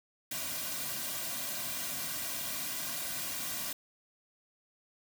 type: noise with comb filter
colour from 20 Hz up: white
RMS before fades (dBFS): -37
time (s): 0.31-3.73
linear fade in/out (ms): 5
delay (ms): 2.3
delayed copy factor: -0.8
effects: none